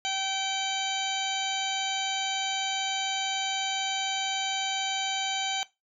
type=harmonic tone with a mistuned harmonic; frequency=773 Hz; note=G5; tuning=24 cents flat; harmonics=1 / 2 / 3 / 4 / 5 / 6 / 8 / 9; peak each=-32 / -39 / -35 / -31 / -37 / -41 / -41 / -37 dBFS; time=0.05-5.63 s; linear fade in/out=0 ms; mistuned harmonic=8; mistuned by=-29 cents; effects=noise-tail reverb RT60 0.2 s tail -18 dB re dry